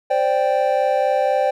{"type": "chord", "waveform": "triangle", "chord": "C suspended second", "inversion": "none", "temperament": "equal", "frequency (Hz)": [523.3, 587.3, 784], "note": ["C5", "D5", "G5"], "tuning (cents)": [0, 0, 0], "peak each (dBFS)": -18, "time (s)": [0.1, 1.51], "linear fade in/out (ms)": 10, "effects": []}